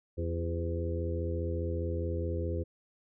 harmonic tone with a mistuned harmonic, 84.9 Hz, F2, 48 cents flat, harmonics 1 / 2 / 3 / 4 / 5 / 6, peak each -32 / -43 / -44 / -39 / -40 / -39 dBFS, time 0.17-2.64 s, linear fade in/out 20 ms, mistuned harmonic 5, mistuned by -43 cents, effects none

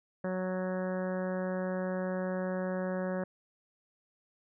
harmonic tone, 185 Hz, F#3, in tune, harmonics 1 / 2 / 3 / 4 / 5 / 6 / 7 / 8 / 9 / 10, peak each -34 / -40 / -35 / -47 / -48 / -49 / -51 / -49 / -47 / -54 dBFS, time 0.24-3.24 s, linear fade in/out 5 ms, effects none

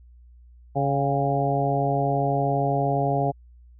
harmonic tone with a mistuned harmonic, 139.8 Hz, C#3, 15 cents sharp, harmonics 1 / 2 / 3 / 4 / 5 / 6, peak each -25 / -30 / -29 / -29 / -25 / -30 dBFS, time 0.75-3.32 s, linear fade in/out 20 ms, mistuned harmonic 6, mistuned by -58 cents, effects added 60 Hz sine -47 dBFS peak until 3.79 s

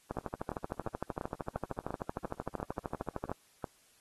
two click trains, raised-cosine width 1 ms, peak -21 / -23 dBFS, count 43 / 11, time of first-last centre 0.11-3.316 / 0.17-3.642 s, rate 13.1 / 2.88 Hz, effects white hiss -66 dBFS RMS until 4 s + AAC 32 kbps

